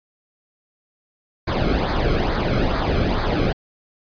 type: noise with flanger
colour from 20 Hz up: brown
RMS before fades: -20 dBFS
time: 1.47-3.53 s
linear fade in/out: 10 ms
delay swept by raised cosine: 0.34 to 1.11 ms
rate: 2.3 Hz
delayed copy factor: -0.65
effects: resampled to 11025 Hz